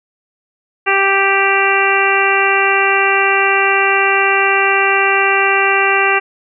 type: harmonic tone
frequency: 392 Hz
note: G4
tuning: in tune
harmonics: 1 / 2 / 3 / 4 / 5 / 6 / 7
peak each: -18 / -18 / -18 / -18 / -18 / -18 / -18 dBFS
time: 0.86-6.2 s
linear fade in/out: 20 ms
effects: none